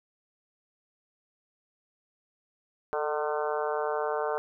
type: harmonic tone with a mistuned harmonic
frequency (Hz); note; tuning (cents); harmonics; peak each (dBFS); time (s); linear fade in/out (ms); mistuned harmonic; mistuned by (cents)
151; D3; +48; 3 / 4 / 5 / 6 / 7 / 8 / 9 / 10; -31 / -33 / -35 / -37 / -38 / -39 / -40 / -41; 2.93-4.38; 0; 3; -33
effects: none